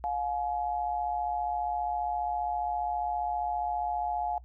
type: tone pair together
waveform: sine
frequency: 713 / 847.9 Hz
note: F5 / G#5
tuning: +36 / +36 cents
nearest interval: minor third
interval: 300 cents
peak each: -31 / -32 dBFS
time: 0.04-4.38 s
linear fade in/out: 0 ms
effects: noise-tail reverb RT60 0.1 s tail -21 dB re dry + added 60 Hz sine -47 dBFS peak until 4.44 s